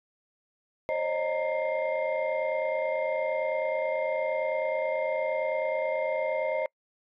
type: tone cluster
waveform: sine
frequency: 530 / 560 / 619 / 924 / 2109 Hz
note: C5 / C#5 / D#5 / A#5 / C7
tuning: +22 / +18 / -9 / -16 / +13 cents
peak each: -30 / -37 / -28 / -36 / -36 dBFS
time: 0.89-6.66 s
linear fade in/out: 0 ms
effects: noise-tail reverb RT60 0.1 s tail -26 dB re dry + tanh soft clip ceiling -19 dBFS